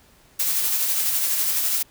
blue noise with tremolo, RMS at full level -21 dBFS, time 0.39-1.83 s, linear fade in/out 10 ms, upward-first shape sine, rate 12 Hz, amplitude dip 30%, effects pink hiss -55 dBFS RMS until 1.9 s

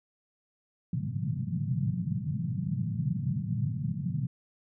pink band-pass noise, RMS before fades -31 dBFS, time 0.93-4.27 s, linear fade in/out 2 ms, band 110 to 190 Hz, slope 48 dB/octave, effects none

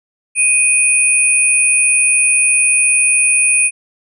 sine tone pair together, 2489 / 9383 Hz, D#7 / D9, 0 / -3 cents, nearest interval octave + major seventh, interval 2297 cents, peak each -12 dBFS, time 0.35-3.71 s, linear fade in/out 50 ms, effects none

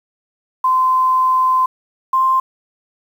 sine tone pair in turn, 1032 / 1048.2 Hz, C6 / C6, -24 / +3 cents, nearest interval unison, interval 27 cents, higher second, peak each -11 / -11 dBFS, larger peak neither, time 0.64-1.66 / 2.13-2.4 s, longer first, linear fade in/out 5 ms, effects 7-bit

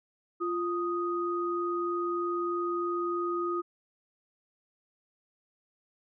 sine tone pair together, 347.7 / 1244.5 Hz, F4 / D#6, -8 / 0 cents, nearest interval octave + minor seventh, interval 2208 cents, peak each -30 / -32 dBFS, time 0.4-3.62 s, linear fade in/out 20 ms, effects none

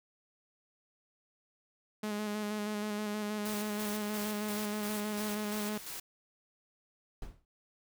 sawtooth tone with vibrato, 210 Hz, G#3, 19 cents sharp, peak -30 dBFS, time 2.03-5.78 s, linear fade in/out 5 ms, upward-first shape square, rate 6.3 Hz, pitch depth 21 cents each way
white noise with tremolo, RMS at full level -42 dBFS, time 3.45-6 s, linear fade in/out 5 ms, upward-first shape square, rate 2.9 Hz, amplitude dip 50%
brown noise with exponential decay, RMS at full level -36 dBFS, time 7.22-7.45 s, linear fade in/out 2 ms, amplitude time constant 49 ms
effects none

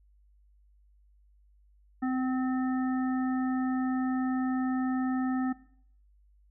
harmonic tone with a mistuned harmonic, 258.6 Hz, C4, 20 cents flat, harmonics 1 / 3 / 5 / 7, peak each -27 / -37 / -41 / -44 dBFS, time 2.02-5.53 s, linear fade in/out 10 ms, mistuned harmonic 3, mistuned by -21 cents, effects noise-tail reverb RT60 0.6 s tail -18 dB re dry + added 50 Hz sine -59 dBFS peak until 6.5 s

